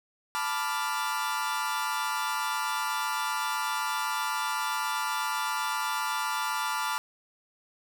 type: chord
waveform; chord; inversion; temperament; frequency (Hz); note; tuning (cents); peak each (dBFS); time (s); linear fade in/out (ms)
40% pulse; B half-diminished seventh; third; equal; 880 / 987.8 / 1174.7 / 1396.9; A5 / B5 / D6 / F6; 0 / 0 / 0 / 0; -33; 0.35-6.98; 0
effects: none